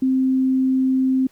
sine tone, 261.6 Hz, C4, in tune, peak -15 dBFS, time 0.02-1.27 s, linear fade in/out 5 ms, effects pink hiss -57 dBFS RMS until 1.31 s

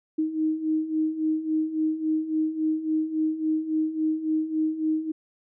sine beating tone pair, 311.1 / 314.7 Hz, D#4 / D#4, 0 / +20 cents, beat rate 3.6 Hz, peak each -29 / -24 dBFS, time 0.18-5.12 s, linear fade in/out 10 ms, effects none

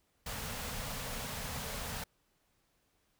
pink band-stop noise, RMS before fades -40 dBFS, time 0.26-2.04 s, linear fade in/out 5 ms, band 270 to 420 Hz, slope 96 dB/octave, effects pink hiss -75 dBFS RMS until 3.19 s

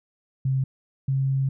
sine tone pair in turn, 133 / 134.86 Hz, C3 / C#3, +29 / -47 cents, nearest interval unison, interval 24 cents, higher second, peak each -20 dBFS, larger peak neither, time 0.45-0.64 / 1.08-1.49 s, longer second, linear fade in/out 5 ms, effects none

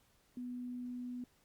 sine tone, 246.9 Hz, B3, in tune, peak -40 dBFS, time 0.37-1.24 s, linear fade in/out 2 ms, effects pink hiss -71 dBFS RMS until 1.44 s + Opus 48 kbps

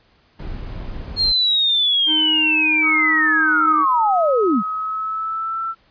brown noise, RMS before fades -29 dBFS, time 0.39-1.32 s, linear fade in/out 5 ms
sine linear sweep, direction down, 4268 to 174.61 Hz, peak -14 dBFS, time 1.16-4.63 s, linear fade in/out 50 ms
harmonic tone, 311.1 Hz, D#4, in tune, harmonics 1 / 3 / 5 / 7, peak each -23 / -33 / -37 / -40 dBFS, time 2.06-3.86 s, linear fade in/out 50 ms
sine tone with pitch glide, 1273 to 1336.3 Hz, D#6 to E6, +39 to +23 cents, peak -21 dBFS, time 2.82-5.75 s, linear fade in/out 50 ms, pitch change +84 cents, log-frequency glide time 4.73-5.62 s
effects pink hiss -57 dBFS RMS until 5.9 s + resampled to 11025 Hz

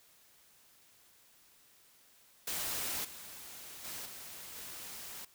white noise with level steps, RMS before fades -37 / -49 / -43 / -48 / -46 dBFS, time 2.47-5.25 s, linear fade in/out 5 ms, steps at 3.04 / 3.84 / 4.05 / 4.55 s, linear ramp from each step 10 ms, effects white hiss -64 dBFS RMS until 5.34 s

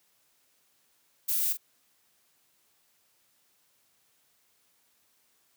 violet noise with echo, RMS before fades -28 dBFS, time 1.28-1.53 s, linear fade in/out 10 ms, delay 43 ms, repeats 1, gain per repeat -10 dB, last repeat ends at 1.573 s, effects white hiss -69 dBFS RMS until 5.56 s + high-pass 80 Hz 12 dB/octave

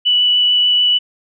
sine tone with vibrato, 2960 Hz, F#7, in tune, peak -10 dBFS, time 0.05-0.99 s, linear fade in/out 20 ms, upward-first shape triangle, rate 6.8 Hz, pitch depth 9 cents each way, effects none

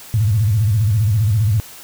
sine tone with vibrato, 106.2 Hz, G#2, 39 cents sharp, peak -12 dBFS, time 0.14-1.6 s, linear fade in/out 0 ms, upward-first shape square, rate 15 Hz, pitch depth 140 cents each way, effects white hiss -38 dBFS RMS until 1.83 s

